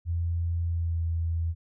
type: tone with pitch glide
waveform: sine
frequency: 84.8 to 83.01 Hz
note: E2 to E2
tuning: +50 to +13 cents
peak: -25 dBFS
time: 0.05-1.55 s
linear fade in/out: 50 ms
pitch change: -37 cents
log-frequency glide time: 0.64-1.04 s
effects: none